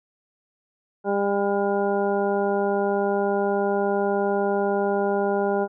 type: harmonic tone with a mistuned harmonic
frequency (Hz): 200.4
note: G3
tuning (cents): +38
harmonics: 1 / 2 / 3 / 4 / 5 / 7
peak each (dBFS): -28 / -23 / -27 / -27 / -36 / -34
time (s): 1.04-5.68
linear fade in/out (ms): 50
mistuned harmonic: 7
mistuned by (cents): +22
effects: none